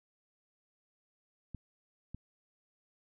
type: clicks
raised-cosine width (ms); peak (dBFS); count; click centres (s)
5; -30; 2; 1.547 / 2.146
effects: none